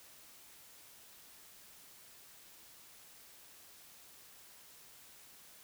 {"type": "silence", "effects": ["white hiss -58 dBFS RMS until 5.63 s"]}